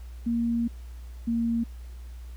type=tone pair in turn; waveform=sine; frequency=233.6 / 231.6 Hz; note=A#3 / A#3; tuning=+4 / -11 cents; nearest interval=unison; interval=15 cents; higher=first; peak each=-23 dBFS; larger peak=neither; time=0.26-0.68 / 1.27-1.64 s; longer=first; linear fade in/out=10 ms; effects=added 60 Hz sine -38 dBFS peak until 2.36 s + pink hiss -58 dBFS RMS until 2.36 s